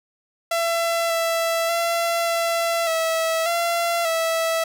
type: tone with pitch steps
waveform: sawtooth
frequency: 672 / 664 / 677 / 673 / 651 / 682 / 655 Hz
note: E5 / E5 / E5 / E5 / E5 / F5 / E5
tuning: +33 / +12 / +46 / +36 / -22 / -41 / -11 cents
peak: -16 dBFS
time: 0.51-4.64 s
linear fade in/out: 5 ms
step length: 590 ms
effects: none